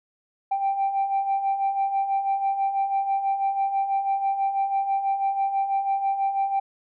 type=beating tone pair; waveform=sine; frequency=780 / 786.1 Hz; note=G5 / G5; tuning=-9 / +5 cents; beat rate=6.1 Hz; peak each=-28 / -21 dBFS; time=0.51-6.6 s; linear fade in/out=10 ms; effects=tanh soft clip ceiling -17 dBFS